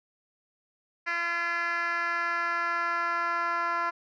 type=tone with band-pass filter sweep; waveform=10% pulse; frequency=341.7 Hz; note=F4; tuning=38 cents flat; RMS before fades=-29 dBFS; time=1.06-3.91 s; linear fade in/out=20 ms; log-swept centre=1900 to 1200 Hz; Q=2.3; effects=resampled to 16000 Hz